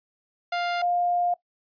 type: tone pair in turn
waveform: sawtooth / sine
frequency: 700 / 705.3 Hz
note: F5 / F5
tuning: +4 / +17 cents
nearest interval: unison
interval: 13 cents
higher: second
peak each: -21 dBFS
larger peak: neither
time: 0.52-0.82 / 0.82-1.34 s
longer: second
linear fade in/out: 5 ms
effects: noise-tail reverb RT60 0.1 s tail -19 dB re dry + resampled to 11025 Hz